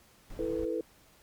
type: noise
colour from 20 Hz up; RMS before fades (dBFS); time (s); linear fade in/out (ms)
brown; -43; 0.3-0.65; 2
type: chord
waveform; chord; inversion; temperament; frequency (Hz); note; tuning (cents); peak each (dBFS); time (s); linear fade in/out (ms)
sine; E suspended fourth; none; equal; 329.6 / 440 / 493.9; E4 / A4 / B4; 0 / 0 / 0; -34; 0.39-0.81; 2
effects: pink hiss -61 dBFS RMS until 1.22 s + MP3 96 kbps